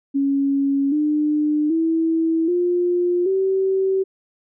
sine tone with pitch steps, 277.2 / 300.5 / 325.9 / 353.3 / 383.1 Hz, C#4 / D4 / E4 / F4 / G4, 0 / +40 / -20 / +20 / -40 cents, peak -16 dBFS, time 0.14-4.04 s, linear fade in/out 20 ms, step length 780 ms, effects none

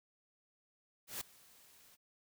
white noise with ADSR envelope, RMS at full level -40 dBFS, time 1.07-1.97 s, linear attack 140 ms, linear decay 5 ms, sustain -23 dB, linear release 33 ms, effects none

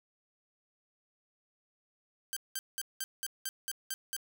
5% pulse tone bursts, 1568 Hz, G6, in tune, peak -23 dBFS, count 9, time 2.33-4.165 s, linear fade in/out 0 ms, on 35 ms, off 190 ms, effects none

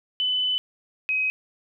sine tone pair in turn, 3009 / 2530 Hz, F#7 / D#7, +28 / +28 cents, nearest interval minor third, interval 300 cents, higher first, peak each -21 dBFS, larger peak neither, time 0.2-0.58 / 1.09-1.3 s, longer first, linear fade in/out 0 ms, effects none

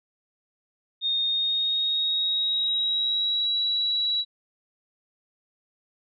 sine tone with pitch glide, 3688 to 3907 Hz, A#7 to B7, -19 to -19 cents, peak -22 dBFS, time 1.01-4.25 s, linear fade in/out 50 ms, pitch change +100 cents, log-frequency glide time 1.26-3.58 s, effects none

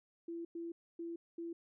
sine tone bursts at uneven times, 336.8 Hz, E4, 37 cents sharp, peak -40 dBFS, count 4, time 0.28-0.45 / 0.55-0.72 / 0.99-1.16 / 1.38-1.53 s, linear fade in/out 5 ms, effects none

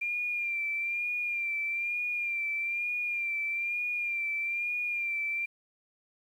sine tone with vibrato, 2385 Hz, D7, 26 cents sharp, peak -29 dBFS, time 0.01-5.46 s, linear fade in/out 10 ms, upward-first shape sine, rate 1.1 Hz, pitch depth 42 cents each way, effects 10-bit

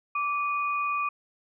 sine tone pair together, 1163.8 / 2473 Hz, D6 / D#7, -16 / -11 cents, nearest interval octave + minor second, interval 1305 cents, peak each -26 / -32 dBFS, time 0.15-1.09 s, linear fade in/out 5 ms, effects none

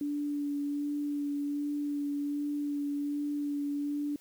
sine tone with vibrato, 289.3 Hz, D4, 26 cents flat, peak -30 dBFS, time 0.01-4.16 s, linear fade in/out 2 ms, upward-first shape sine, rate 1.3 Hz, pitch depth 14 cents each way, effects white hiss -61 dBFS RMS until 4.2 s

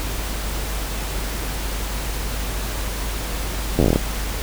slowing click train, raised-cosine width 2 ms, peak -3 dBFS, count 10, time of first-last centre 3.79-3.96 s, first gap 11 ms, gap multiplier 1.13, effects added 50 Hz sine -25 dBFS peak until 4.42 s + pink hiss -29 dBFS RMS until 4.42 s

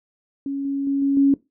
sine tone with level steps, 277.2 Hz, C#4, in tune, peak -23 / -21 / -18 / -16 / -12 dBFS, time 0.46-1.34 s, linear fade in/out 2 ms, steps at 0.65 / 0.87 / 1.02 / 1.17 s, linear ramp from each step 2 ms, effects noise-tail reverb RT60 0.2 s tail -19 dB re dry

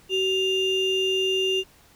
triangle ring-modulated tone, 1590 Hz, G6, 24 cents sharp, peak -16 dBFS, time 0.09-1.64 s, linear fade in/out 50 ms, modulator 1210 Hz, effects pink hiss -55 dBFS RMS until 1.95 s

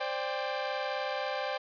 sawtooth chord, C suspended second, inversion none, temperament equal with one note detuned, 523.3 / 587.3 / 794.5 Hz, C5 / D5 / G5, 0 / 0 / +23 cents, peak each -32 dBFS, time 0-1.58 s, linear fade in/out 10 ms, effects resampled to 11025 Hz + 10-bit

